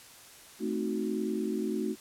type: chord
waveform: sine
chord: A diminished seventh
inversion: none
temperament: equal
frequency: 220 / 261.6 / 311.1 / 370 Hz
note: A3 / C4 / Eb4 / Gb4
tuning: 0 / 0 / 0 / 0 cents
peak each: -33 / -37 / -35 / -34 dBFS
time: 0.59-1.96 s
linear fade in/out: 50 ms
effects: white hiss -52 dBFS RMS until 2 s + low-pass 12000 Hz 12 dB/octave